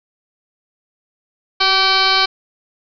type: tone with frequency modulation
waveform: sine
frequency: 2700 Hz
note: E7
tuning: 41 cents sharp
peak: -11 dBFS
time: 1.6-2.26 s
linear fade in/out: 10 ms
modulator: 387 Hz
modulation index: 5.3
effects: none